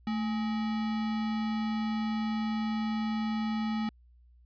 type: tone with sample-and-hold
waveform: sine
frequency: 220 Hz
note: A3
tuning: in tune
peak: -28 dBFS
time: 0.07-3.89 s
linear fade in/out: 2 ms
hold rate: 1050 Hz
effects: added 60 Hz sine -56 dBFS peak until 4.45 s + resampled to 11025 Hz